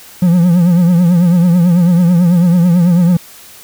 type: tone with vibrato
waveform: triangle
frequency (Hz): 174.61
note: F3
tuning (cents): 0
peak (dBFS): -4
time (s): 0.22-3.17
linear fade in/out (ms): 5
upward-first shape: triangle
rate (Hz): 9.1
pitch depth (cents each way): 100
effects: white hiss -37 dBFS RMS until 3.63 s